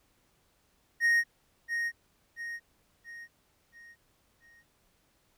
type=tone with echo; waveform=triangle; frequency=1864.7 Hz; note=A#6; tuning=in tune; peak=-20 dBFS; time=1-1.24 s; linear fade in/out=50 ms; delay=680 ms; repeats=5; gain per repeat=-7 dB; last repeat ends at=4.64 s; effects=pink hiss -70 dBFS RMS until 5.37 s